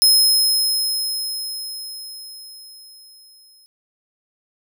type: tone with exponential decay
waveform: sawtooth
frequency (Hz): 5140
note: E8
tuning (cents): -45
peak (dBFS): -7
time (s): 0.02-3.66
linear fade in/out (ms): 0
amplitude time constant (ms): 790
effects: none